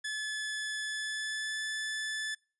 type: tone with pitch glide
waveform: sawtooth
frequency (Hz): 1723 to 1741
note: A6 to A6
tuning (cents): -37 to -19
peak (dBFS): -30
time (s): 0.04-2.35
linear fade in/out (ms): 10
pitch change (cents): +18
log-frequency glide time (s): 0.81-1.62
effects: noise-tail reverb RT60 0.4 s tail -26 dB re dry + resampled to 24000 Hz